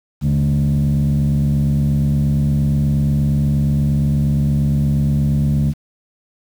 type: tone with frequency modulation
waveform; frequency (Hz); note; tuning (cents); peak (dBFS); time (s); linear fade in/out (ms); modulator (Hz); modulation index
sine; 146.83; D3; 0; -11; 0.21-5.74; 50; 68.5; 0.97
effects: tanh soft clip ceiling -11 dBFS + 7-bit